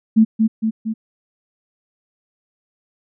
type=tone with echo; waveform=sine; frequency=220.9 Hz; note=A3; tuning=7 cents sharp; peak=-7 dBFS; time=0.16-0.25 s; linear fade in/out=20 ms; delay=230 ms; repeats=3; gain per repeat=-4 dB; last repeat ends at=0.94 s; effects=none